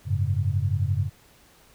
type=chord; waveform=sine; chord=F# suspended second; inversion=none; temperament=just; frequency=92.5 / 104.06 / 138.75 Hz; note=F#2 / G#2 / C#3; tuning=0 / +4 / +2 cents; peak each=-25 / -25 / -28 dBFS; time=0.05-1.1 s; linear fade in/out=50 ms; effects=pink hiss -56 dBFS RMS until 1.74 s